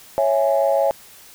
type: chord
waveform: sine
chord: C# minor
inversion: none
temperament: equal with one note detuned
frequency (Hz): 552.8 / 659.3 / 830.6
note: C#5 / E5 / G#5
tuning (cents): -5 / 0 / 0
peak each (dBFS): -17 / -19 / -22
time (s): 0.18-0.91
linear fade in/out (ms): 0
effects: tanh soft clip ceiling -6 dBFS + white hiss -45 dBFS RMS until 1.34 s